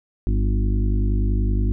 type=harmonic tone with a mistuned harmonic; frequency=50.6 Hz; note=G#1; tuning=44 cents flat; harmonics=1 / 2 / 4 / 5 / 6 / 7; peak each=-18 / -24 / -30 / -32 / -34 / -35 dBFS; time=0.27-1.72 s; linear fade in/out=0 ms; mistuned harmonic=6; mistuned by=-27 cents; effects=none